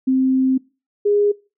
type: tone pair in turn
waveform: sine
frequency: 261.6 / 411.1 Hz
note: C4 / G#4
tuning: 0 / -18 cents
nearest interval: minor sixth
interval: 782 cents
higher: second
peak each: -13 dBFS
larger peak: neither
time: 0.07-0.58 / 1.05-1.32 s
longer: first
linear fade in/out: 10 ms
effects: noise-tail reverb RT60 0.3 s tail -22 dB re dry